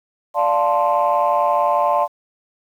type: chord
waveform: sine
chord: D minor seventh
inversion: none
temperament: equal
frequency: 587.3 / 698.5 / 880 / 1046.5 Hz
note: D5 / F5 / A5 / C6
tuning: 0 / 0 / 0 / 0 cents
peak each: -19 dBFS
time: 0.34-2.08 s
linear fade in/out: 50 ms
effects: tanh soft clip ceiling -7 dBFS + 8-bit